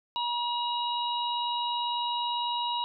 harmonic tone, 958 Hz, A#5, 47 cents sharp, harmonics 1 / 3 / 4, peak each -29 / -36 / -34 dBFS, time 0.16-2.84 s, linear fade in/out 0 ms, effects none

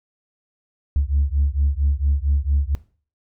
sine beating tone pair, 68.8 / 73.2 Hz, C#2 / D2, -12 / -5 cents, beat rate 4.4 Hz, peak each -19 dBFS, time 0.96-2.75 s, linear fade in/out 0 ms, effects noise-tail reverb RT60 0.4 s tail -18 dB re dry + tanh soft clip ceiling -11 dBFS

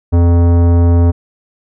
sine tone with tanh clipping, 85.8 Hz, F2, 30 cents flat, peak -8 dBFS, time 0.12-1.12 s, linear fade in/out 20 ms, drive 17 dB, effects none

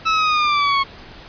sawtooth linear sweep, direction down, 1313 to 1091 Hz, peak -11 dBFS, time 0.05-0.84 s, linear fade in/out 20 ms, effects pink hiss -40 dBFS RMS until 1.28 s + resampled to 11025 Hz

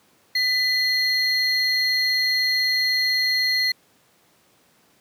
triangle tone pair together, 2000 / 4238 Hz, B6 / C8, +21 / +21 cents, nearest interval octave + minor second, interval 1300 cents, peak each -20 dBFS, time 0.35-3.72 s, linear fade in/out 5 ms, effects pink hiss -59 dBFS RMS until 5 s + high-pass 150 Hz 12 dB/octave

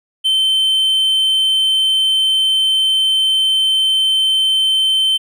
triangle tone, 3091 Hz, G7, 25 cents flat, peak -10 dBFS, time 0.24-5.18 s, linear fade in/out 20 ms, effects none

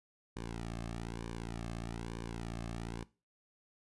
sawtooth tone with flanger, 57.2 Hz, A#1, 32 cents flat, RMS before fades -42 dBFS, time 0.36-3.04 s, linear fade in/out 5 ms, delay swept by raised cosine 1.5 to 2.1 ms, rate 1.1 Hz, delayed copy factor -0.8, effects noise-tail reverb RT60 0.3 s tail -19 dB re dry + resampled to 24000 Hz

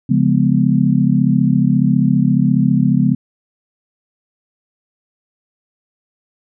sine chord, C# dominant seventh, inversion none, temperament just, 138.59 / 173.24 / 207.9 / 249.5 Hz, C#3 / E#3 / G#3 / B3, 0 / -14 / +2 / +18 cents, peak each -16 dBFS, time 0.09-3.15 s, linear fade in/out 10 ms, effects none

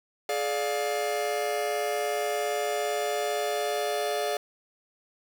45% pulse chord, D diminished, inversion second, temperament just, 422.9 / 587.3 / 704.8 Hz, Ab4 / D5 / F5, +31 / 0 / +16 cents, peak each -31 dBFS, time 0.29-4.37 s, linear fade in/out 2 ms, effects none

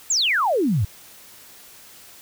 sine exponential sweep, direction down, 7800 to 87 Hz, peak -17 dBFS, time 0.1-0.85 s, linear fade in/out 5 ms, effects white hiss -46 dBFS RMS until 2.21 s

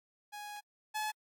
sawtooth tone pair in turn, 830.6 / 855.9 Hz, G#5 / A5, 0 / -48 cents, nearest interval minor second, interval 52 cents, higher second, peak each -39 / -30 dBFS, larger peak second, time 0.32-0.61 / 0.94-1.12 s, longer first, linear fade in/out 20 ms, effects AAC 64 kbps

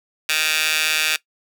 15% pulse tone with high-pass filter, 155.6 Hz, D#3, in tune, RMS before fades -20 dBFS, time 0.29-1.16 s, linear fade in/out 2 ms, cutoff 2400 Hz, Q 1.5, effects noise-tail reverb RT60 0.1 s tail -19 dB re dry

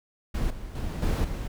brown noise with level steps, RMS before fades -27 / -38 / -31 / -24 / -31 dBFS, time 0.34-1.48 s, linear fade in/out 10 ms, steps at 0.5 / 0.75 / 1.02 / 1.24 s, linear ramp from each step 5 ms, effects none

